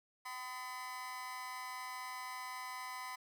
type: tone with amplitude modulation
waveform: 30% pulse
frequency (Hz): 1012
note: B5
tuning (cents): +42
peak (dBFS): -36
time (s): 0.25-3.16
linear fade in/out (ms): 10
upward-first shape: sine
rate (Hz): 245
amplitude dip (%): 90
effects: none